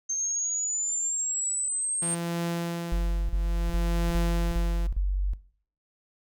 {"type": "exponential sweep", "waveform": "sine", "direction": "up", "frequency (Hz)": [6320, 8680], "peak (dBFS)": -26, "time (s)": [0.09, 2.15], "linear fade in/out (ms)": 10}
{"type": "tone with tremolo", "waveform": "sawtooth", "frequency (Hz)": 170.2, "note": "F3", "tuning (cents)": -44, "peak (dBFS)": -23, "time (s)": [2.02, 4.87], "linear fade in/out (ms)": 5, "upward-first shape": "triangle", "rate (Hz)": 0.58, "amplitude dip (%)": 90}
{"type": "tone bursts", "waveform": "sine", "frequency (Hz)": 47.35, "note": "F#1", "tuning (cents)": 41, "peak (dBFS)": -22, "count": 6, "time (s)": [2.92, 5.335], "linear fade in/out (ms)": 0, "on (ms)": 370, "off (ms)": 39}
{"effects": ["noise-tail reverb RT60 0.5 s tail -19 dB re dry"]}